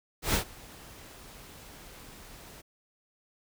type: noise with ADSR envelope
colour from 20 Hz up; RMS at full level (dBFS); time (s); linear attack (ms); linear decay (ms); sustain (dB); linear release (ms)
pink; -25; 0.22-2.62; 120; 100; -24; 17
effects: none